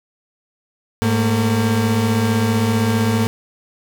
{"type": "tone pair together", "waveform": "35% pulse", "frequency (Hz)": [106.2, 227.8], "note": ["G#2", "A#3"], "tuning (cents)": [39, -40], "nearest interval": "octave + minor second", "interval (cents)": 1321, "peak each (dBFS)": -16, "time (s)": [1.02, 3.27], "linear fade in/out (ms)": 0, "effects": []}